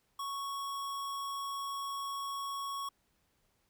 square tone, 1108.7 Hz, C#6, in tune, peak -37 dBFS, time 0.19-2.89 s, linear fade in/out 5 ms, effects pink hiss -75 dBFS RMS until 3.69 s

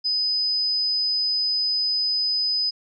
sine tone, 5010 Hz, D#8, 11 cents sharp, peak -20 dBFS, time 0.04-2.71 s, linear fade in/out 20 ms, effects none

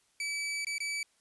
sawtooth tone with dropouts, 2300 Hz, D7, 37 cents flat, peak -29 dBFS, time 0.2-1.03 s, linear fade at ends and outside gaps 2 ms, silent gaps 0.648-0.668 / 0.782-0.803 s, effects white hiss -70 dBFS RMS until 1.2 s + resampled to 24000 Hz

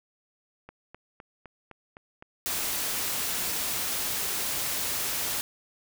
click train, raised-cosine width 0.5 ms, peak -29 dBFS, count 8, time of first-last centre 0.69-2.48 s, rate 3.91 Hz
white noise, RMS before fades -30 dBFS, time 2.46-5.41 s, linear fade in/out 0 ms
effects none

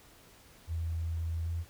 sine tone with pitch glide, 82.41 to 84.04 Hz, E2 to E2, 0 to +34 cents, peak -31 dBFS, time 0.67-1.65 s, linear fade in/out 50 ms, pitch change +34 cents, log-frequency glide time 1.44-1.49 s, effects pink hiss -58 dBFS RMS until 1.69 s

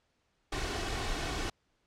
pink noise with comb filter, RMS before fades -34 dBFS, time 0.52-1.5 s, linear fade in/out 5 ms, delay 2.7 ms, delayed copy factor +0.5, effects pink hiss -75 dBFS RMS until 1.86 s + low-pass 6000 Hz 12 dB/octave

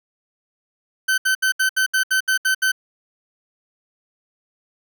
40% pulse tone bursts, 1532 Hz, G6, 40 cents flat, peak -15 dBFS, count 10, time 1.08-2.719 s, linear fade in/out 10 ms, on 100 ms, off 71 ms, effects none

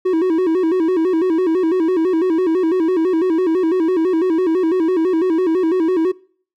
triangle tone with vibrato, 345.9 Hz, F4, 17 cents flat, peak -11 dBFS, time 0.05-6.12 s, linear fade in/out 10 ms, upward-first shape square, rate 6 Hz, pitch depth 120 cents each way, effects noise-tail reverb RT60 0.5 s tail -23 dB re dry

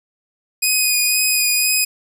10% pulse tone with vibrato, 2489 Hz, D#7, in tune, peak -6 dBFS, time 0.62-1.85 s, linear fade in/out 10 ms, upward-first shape sine, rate 2 Hz, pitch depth 18 cents each way, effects none

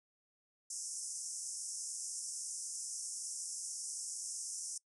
white band-pass noise, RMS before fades -43 dBFS, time 0.7-4.78 s, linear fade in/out 5 ms, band 5300 to 10000 Hz, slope 96 dB/octave, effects noise-tail reverb RT60 0.1 s tail -23 dB re dry

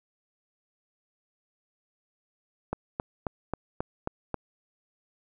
click train, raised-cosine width 1 ms, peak -15 dBFS, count 7, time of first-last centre 2.73-4.343 s, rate 3.72 Hz, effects none

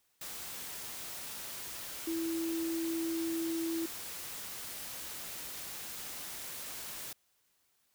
sine tone in noise, 329.6 Hz, E4, in tune, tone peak -32 dBFS, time 2.07-3.86 s, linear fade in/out 5 ms, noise white, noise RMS -43 dBFS, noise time 0.21-7.13 s, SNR +8 dB, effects white hiss -74 dBFS RMS until 7.94 s

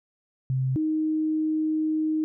sine tone pair in turn, 130.81 / 312 Hz, C3 / D#4, 0 / +5 cents, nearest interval octave + minor third, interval 1505 cents, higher second, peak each -22 dBFS, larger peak neither, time 0.5-0.76 / 0.76-2.24 s, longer second, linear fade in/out 0 ms, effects none

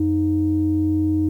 sine tone pair together, 90.17 / 311.1 Hz, F#2 / D#4, -44 / 0 cents, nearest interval octave + major sixth, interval 2144 cents, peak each -22 / -17 dBFS, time 0-1.29 s, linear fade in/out 5 ms, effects tanh soft clip ceiling -9 dBFS + 9-bit

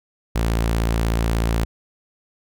sawtooth tone, 56.5 Hz, A1, 47 cents sharp, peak -14 dBFS, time 0.35-1.65 s, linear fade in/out 10 ms, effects none

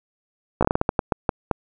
slowing click train, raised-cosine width 1 ms, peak -4 dBFS, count 12, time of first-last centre 0.61-1.512 s, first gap 16 ms, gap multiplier 1.3, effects none

